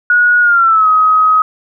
sine tone with pitch glide, 1453 to 1264.9 Hz, F#6 to D#6, -32 to +28 cents, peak -6 dBFS, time 0.1-1.42 s, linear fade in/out 2 ms, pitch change -240 cents, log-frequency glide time 0.41-0.88 s, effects none

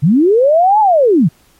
sine linear two-way sweep, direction up then down, 126.8 to 880 to 126.8 Hz, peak -6 dBFS, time 0.02-1.29 s, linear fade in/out 20 ms, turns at 0.8 s, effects pink hiss -51 dBFS RMS until 1.59 s + MP3 64 kbps

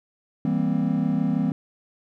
triangle chord, C dominant seventh, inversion first, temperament just, 163.52 / 196.22 / 235.5 / 261.6 Hz, E3 / G3 / Bb3 / C4, -14 / +2 / +18 / 0 cents, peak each -24 dBFS, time 0.45-1.52 s, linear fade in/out 2 ms, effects none

